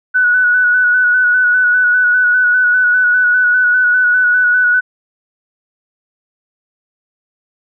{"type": "tone with vibrato", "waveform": "sine", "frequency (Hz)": 1480, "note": "F#6", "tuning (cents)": 0, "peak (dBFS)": -8, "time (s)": [0.14, 4.81], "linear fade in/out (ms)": 20, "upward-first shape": "square", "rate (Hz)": 5, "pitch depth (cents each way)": 23, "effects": []}